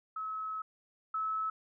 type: tone pair in turn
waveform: sine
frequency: 1289 / 1298.7 Hz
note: E6 / E6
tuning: -39 / -26 cents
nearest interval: unison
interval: 13 cents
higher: second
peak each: -35 / -31 dBFS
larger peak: second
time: 0.16-0.62 / 1.14-1.5 s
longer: first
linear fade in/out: 5 ms
effects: none

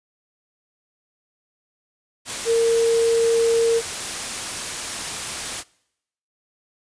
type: tone in noise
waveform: sine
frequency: 460 Hz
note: A#4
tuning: 23 cents flat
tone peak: -15 dBFS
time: 2.45-3.82 s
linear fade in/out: 50 ms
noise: white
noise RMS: -28 dBFS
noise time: 2.25-5.64 s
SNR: +10 dB
effects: noise-tail reverb RT60 0.8 s tail -24 dB re dry + resampled to 22050 Hz

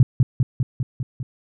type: tone with echo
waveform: sine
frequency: 125.6 Hz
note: B2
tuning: 30 cents sharp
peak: -7 dBFS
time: 0-0.03 s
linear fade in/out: 2 ms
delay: 200 ms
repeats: 6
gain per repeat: -3 dB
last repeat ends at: 1.23 s
effects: none

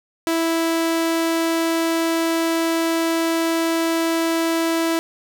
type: tone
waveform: sawtooth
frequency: 329.4 Hz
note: E4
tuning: 1 cent flat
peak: -14 dBFS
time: 0.27-4.99 s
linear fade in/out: 0 ms
effects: none

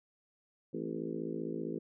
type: harmonic tone with a mistuned harmonic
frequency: 55.3 Hz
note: A1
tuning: 9 cents sharp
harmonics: 3 / 4 / 5 / 6 / 7 / 8 / 9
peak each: -44 / -43 / -43 / -41 / -42 / -44 / -49 dBFS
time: 0.73-1.79 s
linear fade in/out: 10 ms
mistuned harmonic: 5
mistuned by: -63 cents
effects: none

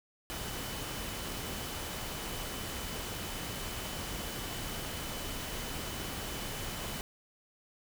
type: tone in noise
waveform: sine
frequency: 3007 Hz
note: F#7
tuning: 27 cents sharp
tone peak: -49 dBFS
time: 0.3-7.01 s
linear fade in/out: 0 ms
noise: pink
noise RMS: -39 dBFS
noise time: 0.3-7.01 s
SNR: -13 dB
effects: none

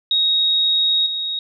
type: tone with level steps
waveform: sine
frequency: 3768 Hz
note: A#7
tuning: 18 cents sharp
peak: -14 / -21 dBFS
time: 0.11-1.39 s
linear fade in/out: 2 ms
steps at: 1.06 s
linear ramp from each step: 5 ms
effects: none

